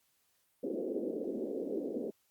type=band-pass noise; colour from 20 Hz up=white; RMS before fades=-37 dBFS; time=0.63-2.11 s; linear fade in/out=10 ms; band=220 to 510 Hz; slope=48 dB/octave; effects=white hiss -74 dBFS RMS until 2.3 s + Opus 48 kbps